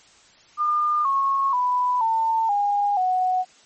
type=tone with pitch steps; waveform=sine; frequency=1207 / 1094.1 / 991.8 / 899 / 814.9 / 738.7 Hz; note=D6 / C#6 / B5 / A5 / G#5 / F#5; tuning=+47 / -23 / +7 / +37 / -33 / -3 cents; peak=-18 dBFS; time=0.57-3.45 s; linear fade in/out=50 ms; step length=480 ms; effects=white hiss -53 dBFS RMS until 3.65 s + MP3 32 kbps